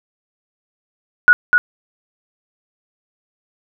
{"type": "tone with echo", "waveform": "sine", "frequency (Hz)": 1459, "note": "F#6", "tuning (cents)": -25, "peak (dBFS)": -4, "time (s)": [1.28, 1.33], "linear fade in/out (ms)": 0, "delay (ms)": 250, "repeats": 1, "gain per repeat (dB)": -4, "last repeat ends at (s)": 1.58, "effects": []}